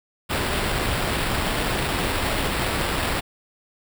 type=noise with sample-and-hold; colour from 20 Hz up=pink; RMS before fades=-24 dBFS; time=0.29-3.21 s; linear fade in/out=20 ms; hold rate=6300 Hz; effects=none